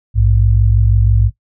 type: tone pair together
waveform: sine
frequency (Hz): 58.17 / 104.3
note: A#1 / G#2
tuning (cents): -3 / +8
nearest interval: minor seventh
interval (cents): 1011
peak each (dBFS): -11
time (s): 0.14-1.31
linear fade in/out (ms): 50
effects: noise-tail reverb RT60 0.1 s tail -17 dB re dry